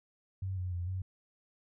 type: tone with pitch steps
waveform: sine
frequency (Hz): 95.1 / 91.1 / 87.8 / 93.5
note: F#2 / F#2 / F2 / F#2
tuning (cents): +48 / -26 / +10 / +19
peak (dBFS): -33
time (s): 0.42-1.02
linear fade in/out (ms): 5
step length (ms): 150
effects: none